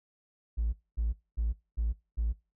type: tone bursts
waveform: triangle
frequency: 56 Hz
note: A1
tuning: 31 cents sharp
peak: -23 dBFS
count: 5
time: 0.57-2.33 s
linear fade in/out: 20 ms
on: 160 ms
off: 240 ms
effects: noise-tail reverb RT60 0.3 s tail -23 dB re dry + tanh soft clip ceiling -23 dBFS